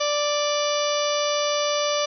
harmonic tone, 587.3 Hz, D5, in tune, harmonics 1 / 2 / 3 / 4 / 5 / 6 / 7 / 8 / 9 / 10, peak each -23 / -28 / -38 / -34 / -32 / -32 / -40 / -33 / -39 / -32 dBFS, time 0-2.06 s, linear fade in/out 10 ms, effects none

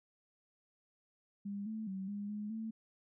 sine tone with pitch steps, 201.3 / 219 / 191.3 / 203.9 / 209.2 / 222 Hz, G3 / A3 / G3 / G#3 / G#3 / A3, +46 / -8 / -42 / -32 / +13 / +16 cents, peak -38 dBFS, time 1.45-2.71 s, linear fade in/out 10 ms, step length 210 ms, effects none

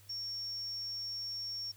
sine tone, 5500 Hz, F8, 27 cents flat, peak -37 dBFS, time 0.09-1.72 s, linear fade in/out 10 ms, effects added 100 Hz sine -59 dBFS peak until 1.76 s + white hiss -62 dBFS RMS until 1.76 s

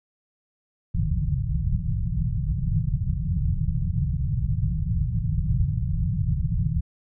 white low-pass noise, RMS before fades -24 dBFS, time 0.94-6.81 s, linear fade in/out 10 ms, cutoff 170 Hz, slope 96 dB/octave, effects none

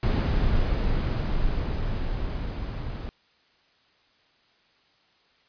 brown noise with level ramp, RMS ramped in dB -21 to -32 dBFS, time 0.03-3.09 s, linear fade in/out 0 ms, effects white hiss -63 dBFS RMS until 5.48 s + resampled to 11025 Hz

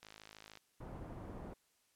click train, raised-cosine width 0.2 ms, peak -35 dBFS, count 30, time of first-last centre 0.03-0.573 s, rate 53.4 Hz
pink low-pass noise, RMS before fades -48 dBFS, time 0.8-1.54 s, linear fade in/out 10 ms, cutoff 830 Hz, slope 12 dB/octave
effects white hiss -75 dBFS RMS until 1.95 s + low-pass 12000 Hz 12 dB/octave

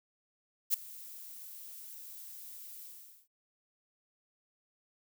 violet noise with ADSR envelope, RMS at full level -26 dBFS, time 0.7-3.28 s, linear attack 39 ms, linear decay 6 ms, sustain -22 dB, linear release 460 ms, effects none

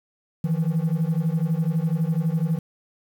triangle beating tone pair, 156.7 / 168.7 Hz, D#3 / E3, +13 / +40 cents, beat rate 12 Hz, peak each -20 dBFS, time 0.44-2.59 s, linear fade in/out 5 ms, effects tanh soft clip ceiling -15 dBFS + 8-bit

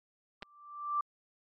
sine tone with exponential growth, 1174.7 Hz, D6, in tune, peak -26 dBFS, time 0.41-1.01 s, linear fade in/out 5 ms, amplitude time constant 130 ms
clicks, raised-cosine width 0.3 ms, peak -26 dBFS, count 2, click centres 0.424 / 0.429 s
effects MP3 48 kbps

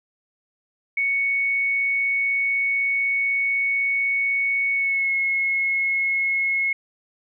sine tone with pitch glide, 2221 to 2175 Hz, C#7 to C#7, +3 to -33 cents, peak -19 dBFS, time 0.97-6.73 s, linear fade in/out 5 ms, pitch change -36 cents, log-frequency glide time 4.74-5.12 s, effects none

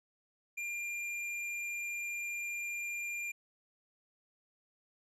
triangle tone with tanh clipping, 2395 Hz, D7, 33 cents sharp, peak -38 dBFS, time 0.57-3.32 s, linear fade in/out 10 ms, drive 16 dB, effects resampled to 32000 Hz

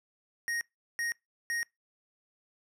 square tone bursts, 1869 Hz, A#6, 4 cents sharp, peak -31 dBFS, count 3, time 0.48-1.63 s, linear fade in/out 0 ms, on 130 ms, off 380 ms, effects noise-tail reverb RT60 0.2 s tail -25 dB re dry + low-pass 12000 Hz 12 dB/octave

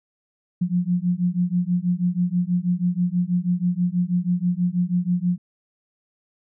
sine beating tone pair, 174.61 / 180.81 Hz, F3 / F#3, 0 / -40 cents, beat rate 6.2 Hz, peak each -22 dBFS, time 0.61-5.38 s, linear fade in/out 10 ms, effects none

